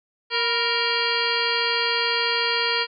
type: harmonic tone with a mistuned harmonic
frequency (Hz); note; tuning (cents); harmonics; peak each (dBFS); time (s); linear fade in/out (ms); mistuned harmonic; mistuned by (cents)
466.2; A#4; 0; 1 / 2 / 3 / 4 / 5 / 6 / 7 / 9 / 10; -29 / -29 / -29 / -29 / -29 / -29 / -29 / -29 / -29; 0.3-2.87; 50; 2; +74
effects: none